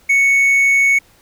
triangle tone, 2217 Hz, C#7, in tune, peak -8 dBFS, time 0.09-0.99 s, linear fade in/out 10 ms, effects pink hiss -51 dBFS RMS until 1.21 s

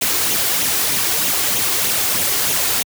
white noise with flanger, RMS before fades -18 dBFS, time 0.01-2.83 s, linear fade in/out 10 ms, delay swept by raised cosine 0.3 to 2.8 ms, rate 3.2 Hz, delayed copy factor +0.5, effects high-pass 80 Hz 12 dB/octave

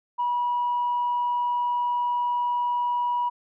sine tone, 970 Hz, B5, 31 cents flat, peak -21 dBFS, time 0.18-3.3 s, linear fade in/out 20 ms, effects tanh soft clip ceiling -18 dBFS

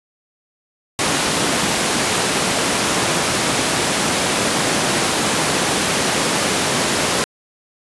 pink high-pass noise, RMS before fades -18 dBFS, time 0.99-7.24 s, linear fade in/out 0 ms, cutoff 180 Hz, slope 12 dB/octave, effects resampled to 24000 Hz

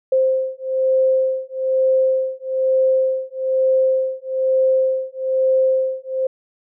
sine beating tone pair, 523.3 / 524.4 Hz, C5 / C5, 0 / +4 cents, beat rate 1.1 Hz, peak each -18 dBFS, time 0.12-6.27 s, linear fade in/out 5 ms, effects none

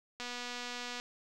click train, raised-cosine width 0.2 ms, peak -24 dBFS, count 196, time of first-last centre 0.2-0.999 s, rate 244 Hz, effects none

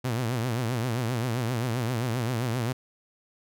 sawtooth tone with vibrato, 120 Hz, B2, 49 cents flat, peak -22 dBFS, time 0.04-2.73 s, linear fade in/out 10 ms, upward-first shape triangle, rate 7.6 Hz, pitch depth 170 cents each way, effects none

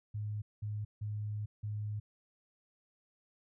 sine tone bursts at uneven times, 105.3 Hz, G#2, 24 cents sharp, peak -35 dBFS, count 4, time 0.14-0.42 / 0.62-0.85 / 1.01-1.46 / 1.63-2 s, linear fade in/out 10 ms, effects none

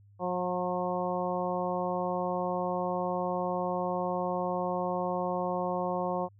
harmonic tone, 180 Hz, F#3, 47 cents flat, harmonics 1 / 2 / 3 / 4 / 5 / 6, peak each -36 / -37 / -33 / -35 / -36 / -38 dBFS, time 0.19-6.29 s, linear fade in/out 50 ms, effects added 101 Hz sine -55 dBFS peak until 6.39 s

